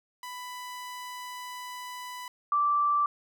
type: tone pair in turn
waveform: sawtooth / sine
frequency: 994 / 1168.6 Hz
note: B5 / D6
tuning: +11 / -9 cents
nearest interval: minor third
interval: 280 cents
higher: second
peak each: -34 / -22 dBFS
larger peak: second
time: 0.23-2.28 / 2.52-3.06 s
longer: first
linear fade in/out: 2 ms
effects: none